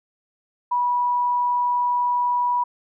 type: tone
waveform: sine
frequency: 976 Hz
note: B5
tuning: 21 cents flat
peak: -18 dBFS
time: 0.71-2.64 s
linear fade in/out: 10 ms
effects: none